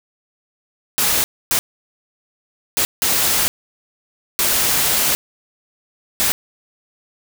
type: noise bursts at uneven times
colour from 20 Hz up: white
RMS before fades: -17 dBFS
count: 6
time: 0.98-1.24 / 1.51-1.59 / 2.77-2.85 / 3.02-3.48 / 4.39-5.15 / 6.2-6.32 s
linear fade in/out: 0 ms
effects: none